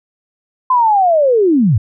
sine linear sweep, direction down, 1036 to 89.1 Hz, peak -8 dBFS, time 0.7-1.78 s, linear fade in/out 5 ms, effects none

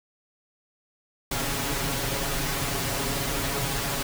pink noise with comb filter, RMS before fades -28 dBFS, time 1.31-4.03 s, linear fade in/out 5 ms, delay 7.2 ms, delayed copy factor +0.9, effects none

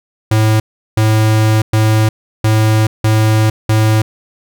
square tone bursts at uneven times, 109.1 Hz, A2, 14 cents flat, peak -9 dBFS, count 6, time 0.31-0.6 / 0.97-1.62 / 1.73-2.09 / 2.44-2.87 / 3.04-3.5 / 3.69-4.02 s, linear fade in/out 5 ms, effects none

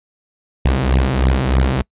sawtooth beating tone pair, 63.7 / 66.9 Hz, C2 / C2, -46 / +39 cents, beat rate 3.2 Hz, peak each -12 dBFS, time 0.65-1.82 s, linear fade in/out 5 ms, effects noise-tail reverb RT60 0.1 s tail -26 dB re dry + resampled to 8000 Hz

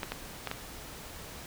clicks, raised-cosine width 0.3 ms, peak -17 dBFS, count 4, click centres 0.032 / 0.12 / 0.473 / 0.514 s, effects pink hiss -45 dBFS RMS until 1.46 s

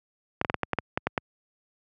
clicks, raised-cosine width 0.5 ms, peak -9 dBFS, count 10, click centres 0.414 / 0.448 / 0.499 / 0.543 / 0.633 / 0.733 / 0.787 / 0.975 / 1.07 / 1.178 s, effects high-pass 80 Hz 12 dB/octave

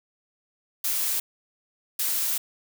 blue noise bursts at uneven times, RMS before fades -26 dBFS, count 2, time 0.84-1.2 / 1.99-2.38 s, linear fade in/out 5 ms, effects none

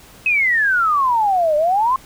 sine exponential two-way sweep, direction down then up, 2585 to 587.3 to 1082 Hz, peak -13 dBFS, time 0.26-1.96 s, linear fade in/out 2 ms, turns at 1.56 s, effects pink hiss -44 dBFS RMS until 2.05 s

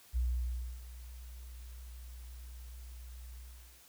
sine tone with ADSR envelope, 61 Hz, B1, 21 cents flat, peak -28 dBFS, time 0.13-3.84 s, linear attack 36 ms, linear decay 630 ms, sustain -17 dB, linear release 470 ms, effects white hiss -60 dBFS RMS until 3.88 s

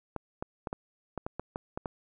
clicks, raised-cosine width 1 ms, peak -20 dBFS, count 10, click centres 0.163 / 0.425 / 0.672 / 0.729 / 1.177 / 1.265 / 1.396 / 1.559 / 1.775 / 1.858 s, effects none

